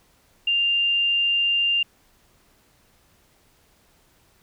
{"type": "tone", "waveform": "sine", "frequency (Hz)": 2794, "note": "F7", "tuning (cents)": 0, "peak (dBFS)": -18, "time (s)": [0.47, 1.83], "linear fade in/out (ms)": 5, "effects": ["pink hiss -60 dBFS RMS until 4.42 s"]}